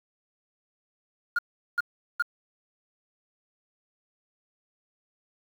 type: tone bursts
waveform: sine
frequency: 1419 Hz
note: F6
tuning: 27 cents sharp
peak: -19 dBFS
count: 3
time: 1.36-2.224 s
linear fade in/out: 5 ms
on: 28 ms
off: 390 ms
effects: tanh soft clip ceiling -20 dBFS + 8-bit